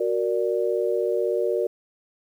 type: chord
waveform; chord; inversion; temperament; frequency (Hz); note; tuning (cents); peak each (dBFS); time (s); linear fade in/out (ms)
sine; Gb augmented; none; equal; 370 / 466.2 / 587.3; Gb4 / Bb4 / D5; 0 / 0 / 0; -25 / -24 / -27; 0-1.67; 5
effects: 9-bit